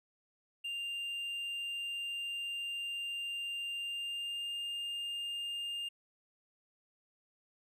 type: tone with pitch glide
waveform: triangle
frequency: 2794 to 2810 Hz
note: F7 to F7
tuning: 0 to +10 cents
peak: -35 dBFS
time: 0.64-5.89 s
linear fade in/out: 10 ms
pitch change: +10 cents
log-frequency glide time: 3.77-4.54 s
effects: none